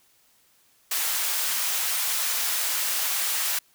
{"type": "high-pass noise", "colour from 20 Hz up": "white", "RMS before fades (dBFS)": -26, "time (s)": [0.91, 3.59], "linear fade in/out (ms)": 5, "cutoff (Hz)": 820, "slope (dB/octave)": 12, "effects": ["white hiss -62 dBFS RMS until 3.74 s"]}